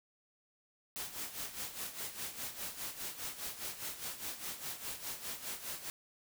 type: noise with tremolo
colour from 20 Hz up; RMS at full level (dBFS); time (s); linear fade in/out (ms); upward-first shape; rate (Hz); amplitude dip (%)
white; -40; 0.96-5.9; 0; sine; 4.9; 70
effects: none